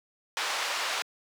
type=band-pass noise; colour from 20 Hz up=pink; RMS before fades=-31 dBFS; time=0.37-1.02 s; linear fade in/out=0 ms; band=850 to 5500 Hz; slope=12 dB/octave; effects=high-pass 400 Hz 12 dB/octave